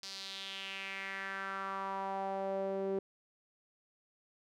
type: tone with band-pass filter sweep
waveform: sawtooth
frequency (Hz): 194.1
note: G3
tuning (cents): -17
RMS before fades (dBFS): -39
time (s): 0.03-2.99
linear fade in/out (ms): 2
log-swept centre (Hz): 4900 to 410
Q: 3.5
effects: none